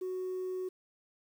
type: tone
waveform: sine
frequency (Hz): 370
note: F#4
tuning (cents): 0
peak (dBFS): -32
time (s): 0.01-0.69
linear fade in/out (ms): 10
effects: tanh soft clip ceiling -32 dBFS + 10-bit